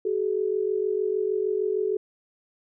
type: tone pair together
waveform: sine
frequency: 379.5 / 426 Hz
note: F#4 / G#4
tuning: +44 / +44 cents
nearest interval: major second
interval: 200 cents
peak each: -26 / -25 dBFS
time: 0.05-1.97 s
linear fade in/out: 5 ms
effects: none